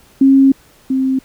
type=tone pair in turn; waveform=sine; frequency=270.3 / 263.7 Hz; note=C#4 / C4; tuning=-44 / +14 cents; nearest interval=unison; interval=42 cents; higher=first; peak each=-5 / -12 dBFS; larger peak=first; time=0.21-0.52 / 0.9-1.19 s; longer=first; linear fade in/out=5 ms; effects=pink hiss -48 dBFS RMS until 1.24 s